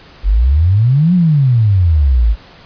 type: exponential two-way sweep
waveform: sine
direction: up then down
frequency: 44.46 to 185 to 50.6 Hz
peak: -7 dBFS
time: 0.23-2.36 s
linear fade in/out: 50 ms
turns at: 1.14 s
effects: pink hiss -40 dBFS RMS until 2.65 s + resampled to 11025 Hz